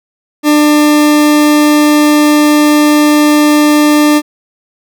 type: tone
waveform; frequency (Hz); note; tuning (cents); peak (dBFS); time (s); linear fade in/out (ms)
40% pulse; 298.4; D4; +28; -4; 0.43-4.22; 50
effects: none